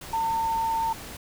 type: tone in noise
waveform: sine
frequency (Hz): 904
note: A5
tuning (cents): +47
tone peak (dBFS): -23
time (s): 0.13-0.93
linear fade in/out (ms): 5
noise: pink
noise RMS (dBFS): -40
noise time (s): 0.01-1.17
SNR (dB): +14
effects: none